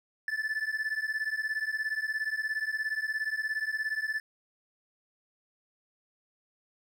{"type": "beating tone pair", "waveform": "triangle", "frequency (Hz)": [1740, 1757], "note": ["A6", "A6"], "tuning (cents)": [-20, -3], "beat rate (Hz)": 17, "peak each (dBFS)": -31, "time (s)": [0.28, 4.2], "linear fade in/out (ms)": 2, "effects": []}